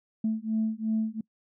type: beating tone pair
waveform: sine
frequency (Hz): 218.6 / 221.4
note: A3 / A3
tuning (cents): -11 / +11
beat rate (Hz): 2.8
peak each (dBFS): -28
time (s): 0.24-1.21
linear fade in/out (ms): 5
effects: noise-tail reverb RT60 0.1 s tail -24 dB re dry + tanh soft clip ceiling -19 dBFS